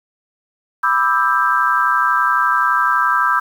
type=chord; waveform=sine; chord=E minor seventh; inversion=second; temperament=just; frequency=988.9 / 1186.7 / 1318.5 / 1582.2 Hz; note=B5 / D6 / E6 / G6; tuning=+2 / +18 / 0 / +16 cents; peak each=-19 / -19 / -17 / -18 dBFS; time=0.83-3.4 s; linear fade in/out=10 ms; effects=7-bit